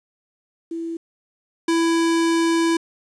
sine / square tone pair in turn, 331.8 / 331.8 Hz, E4 / E4, +11 / +11 cents, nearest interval unison, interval 0 cents, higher neither, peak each -25 / -17 dBFS, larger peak second, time 0.71-0.97 / 1.68-2.77 s, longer second, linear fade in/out 5 ms, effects resampled to 22050 Hz + 9-bit

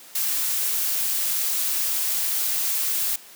blue noise, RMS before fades -24 dBFS, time 0.15-3.16 s, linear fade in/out 5 ms, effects white hiss -46 dBFS RMS until 3.35 s + high-pass 200 Hz 12 dB/octave

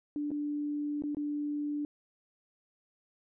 sine tone with dropouts, 293.7 Hz, D4, in tune, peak -31 dBFS, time 0.16-1.85 s, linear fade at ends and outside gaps 1 ms, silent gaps 0.306-0.315 / 1.022-1.037 / 1.148-1.169 s, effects none

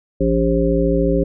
harmonic tone with a mistuned harmonic, 56.8 Hz, A#1, 44 cents flat, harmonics 1 / 3 / 5 / 7 / 9, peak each -20 / -20 / -20 / -20 / -20 dBFS, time 0.2-1.24 s, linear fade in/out 10 ms, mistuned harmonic 9, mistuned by +69 cents, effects none

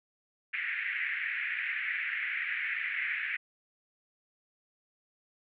white band-pass noise, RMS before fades -34 dBFS, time 0.53-3.37 s, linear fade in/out 10 ms, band 1700 to 2300 Hz, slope 48 dB/octave, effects none

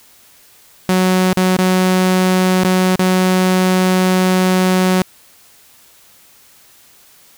sawtooth tone with dropouts, 185 Hz, F#3, in tune, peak -7 dBFS, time 0.89-5.02 s, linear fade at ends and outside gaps 0 ms, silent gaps 1.33-1.371 / 1.567-1.588 / 2.636-2.648 / 2.957-2.994 s, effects white hiss -47 dBFS RMS until 7.37 s

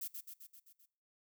violet noise with echo, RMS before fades -41 dBFS, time 0.01-0.08 s, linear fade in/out 10 ms, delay 130 ms, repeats 6, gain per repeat -4 dB, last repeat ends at 0.86 s, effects noise-tail reverb RT60 0.5 s tail -21 dB re dry

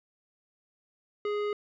triangle tone with hard clipping, 415.3 Hz, G#4, in tune, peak -30 dBFS, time 1.25-1.53 s, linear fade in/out 2 ms, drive 17 dB, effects resampled to 16000 Hz

